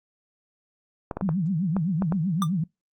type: clicks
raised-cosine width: 1 ms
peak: -15 dBFS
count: 7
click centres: 1.112 / 1.17 / 1.211 / 1.291 / 1.766 / 2.022 / 2.123 s
type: tone with vibrato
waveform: sine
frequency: 174.61 Hz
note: F3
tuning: in tune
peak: -22 dBFS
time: 1.22-2.64 s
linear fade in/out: 5 ms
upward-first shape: triangle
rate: 7.8 Hz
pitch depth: 290 cents each way
type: tone with exponential decay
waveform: square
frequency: 1189 Hz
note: D6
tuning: 21 cents sharp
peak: -21 dBFS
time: 2.42-2.49 s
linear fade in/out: 1 ms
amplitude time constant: 15 ms
effects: noise-tail reverb RT60 0.2 s tail -25 dB re dry + Opus 48 kbps